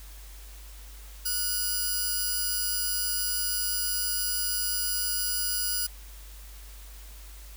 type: tone pair together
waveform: 5% pulse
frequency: 1455 / 4899 Hz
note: F#6 / D#8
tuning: -29 / -28 cents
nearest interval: octave + major sixth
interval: 2101 cents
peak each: -21 dBFS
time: 1.25-5.87 s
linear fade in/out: 10 ms
effects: added 50 Hz sine -43 dBFS peak until 7.56 s + white hiss -51 dBFS RMS until 7.56 s